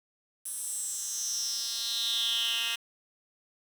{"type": "tone with high-pass filter sweep", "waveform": "10% pulse", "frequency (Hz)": 231.5, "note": "A#3", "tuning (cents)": -12, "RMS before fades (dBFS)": -32, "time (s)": [0.45, 2.76], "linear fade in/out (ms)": 10, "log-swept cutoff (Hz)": [9800, 2500], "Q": 5.4, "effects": ["8-bit"]}